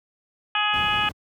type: harmonic tone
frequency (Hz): 419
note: G#4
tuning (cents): +15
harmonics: 2 / 3 / 4 / 5 / 6 / 7 / 8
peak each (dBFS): -27 / -26 / -28 / -37 / -26 / -26 / -35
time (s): 0.55-1.09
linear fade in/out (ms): 2
type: noise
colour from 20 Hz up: brown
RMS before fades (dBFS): -30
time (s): 0.73-1.12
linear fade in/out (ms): 10
effects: high-pass 100 Hz 12 dB/octave